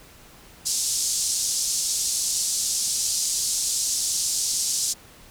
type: band-pass noise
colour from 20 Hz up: pink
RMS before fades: -25 dBFS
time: 0.65-4.94 s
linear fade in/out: 20 ms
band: 5200 to 9200 Hz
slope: 24 dB/octave
effects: pink hiss -49 dBFS RMS until 5.3 s